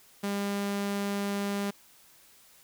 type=tone; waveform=sawtooth; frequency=201 Hz; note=G3; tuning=44 cents sharp; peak=-25 dBFS; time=0.23-1.71 s; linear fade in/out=10 ms; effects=white hiss -58 dBFS RMS until 2.63 s